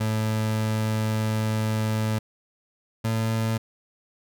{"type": "tone pair in turn", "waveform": "30% pulse", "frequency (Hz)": [109.2, 111.95], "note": ["A2", "A2"], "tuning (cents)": [-13, 30], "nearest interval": "unison", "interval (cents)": 43, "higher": "second", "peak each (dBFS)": -20, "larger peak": "neither", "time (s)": [[0, 2.19], [3.04, 3.58]], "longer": "first", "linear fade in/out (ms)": 10, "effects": []}